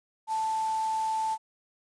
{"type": "tone in noise", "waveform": "sine", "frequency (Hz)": 880, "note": "A5", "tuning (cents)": 0, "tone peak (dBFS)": -26, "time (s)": [0.27, 1.38], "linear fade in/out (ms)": 50, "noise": "white", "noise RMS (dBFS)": -44, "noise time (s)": [0.27, 1.38], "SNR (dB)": 15, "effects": ["resampled to 22050 Hz"]}